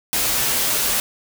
white noise with comb filter, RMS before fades -20 dBFS, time 0.13-1 s, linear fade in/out 0 ms, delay 11 ms, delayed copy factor -0.55, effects none

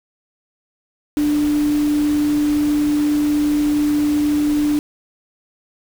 sine tone in noise, 296 Hz, D4, 14 cents sharp, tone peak -14 dBFS, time 1.17-4.79 s, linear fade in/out 0 ms, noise pink, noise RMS -32 dBFS, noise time 1.17-4.79 s, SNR +15 dB, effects none

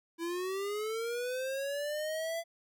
square linear sweep, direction up, 329.6 to 676 Hz, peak -34 dBFS, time 0.18-2.44 s, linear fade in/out 50 ms, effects none

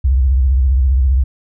sine tone with vibrato, 65.41 Hz, C2, in tune, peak -9 dBFS, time 0.04-1.24 s, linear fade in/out 10 ms, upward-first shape sine, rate 15 Hz, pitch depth 150 cents each way, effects none

